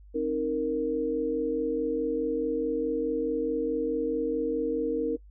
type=tone cluster; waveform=sine; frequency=267.7 / 312.4 / 464.5 Hz; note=C4 / D#4 / A#4; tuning=+40 / +7 / -6 cents; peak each=-33 / -31 / -27 dBFS; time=0.14-5.17 s; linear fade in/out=20 ms; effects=noise-tail reverb RT60 0.1 s tail -22 dB re dry + added 50 Hz sine -48 dBFS peak until 5.3 s